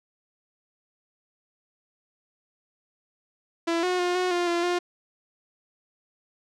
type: tone with pitch steps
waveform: sawtooth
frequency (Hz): 335.1 / 363.1 / 355.7 / 364.7 / 351.1 / 343.8 / 353.6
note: E4 / F#4 / F4 / F#4 / F4 / F4 / F4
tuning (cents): +29 / -33 / +32 / -25 / +9 / -27 / +22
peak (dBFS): -19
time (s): 3.67-4.79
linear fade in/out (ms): 10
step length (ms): 160
effects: low-pass 6000 Hz 12 dB/octave